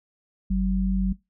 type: tone pair together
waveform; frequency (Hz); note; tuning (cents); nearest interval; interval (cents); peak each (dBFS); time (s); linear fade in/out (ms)
sine; 47.84 / 190; G1 / F#3; -41 / +46; 2 octaves; 2387; -23; 0.5-1.13; 10
effects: noise-tail reverb RT60 0.2 s tail -20 dB re dry